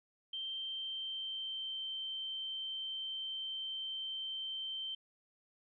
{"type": "tone with pitch glide", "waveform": "sine", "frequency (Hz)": [3138, 3115], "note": ["G7", "G7"], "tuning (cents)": [1, -12], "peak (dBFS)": -38, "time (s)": [0.33, 4.95], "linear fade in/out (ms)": 5, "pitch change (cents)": -13, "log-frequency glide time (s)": [0.55, 1.84], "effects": []}